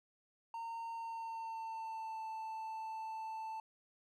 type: tone with pitch glide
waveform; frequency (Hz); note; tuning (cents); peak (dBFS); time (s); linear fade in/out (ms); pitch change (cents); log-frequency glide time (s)
triangle; 917 to 884.2; A#5 to A5; -29 to +8; -39; 0.54-3.6; 2; -63; 0.92-2.24
effects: none